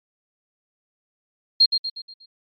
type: tone with echo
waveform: sine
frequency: 4220 Hz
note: C8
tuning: 14 cents sharp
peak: -10 dBFS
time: 1.6-1.66 s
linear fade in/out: 10 ms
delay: 120 ms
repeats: 5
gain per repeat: -7 dB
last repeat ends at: 2.26 s
effects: MP3 32 kbps